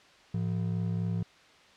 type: ring-modulated tone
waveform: triangle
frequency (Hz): 140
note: C#3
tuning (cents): +18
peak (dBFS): -23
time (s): 0.34-1.23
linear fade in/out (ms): 5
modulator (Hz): 32
effects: white hiss -57 dBFS RMS until 1.76 s + low-pass 4000 Hz 12 dB/octave